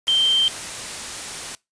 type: tone in noise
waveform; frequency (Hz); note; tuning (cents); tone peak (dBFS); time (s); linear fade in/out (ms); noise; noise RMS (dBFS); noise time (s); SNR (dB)
sine; 3136; G7; 0; -15; 0.08-0.48; 0; white; -31; 0.07-1.55; +13
effects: noise-tail reverb RT60 0.2 s tail -22 dB re dry + resampled to 22050 Hz